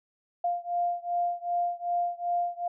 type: beating tone pair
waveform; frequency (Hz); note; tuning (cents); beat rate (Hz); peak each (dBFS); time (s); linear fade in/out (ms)
sine; 698.5 / 701.1; F5 / F5; 0 / +7; 2.6; -29 / -30; 0.44-2.68; 5
effects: none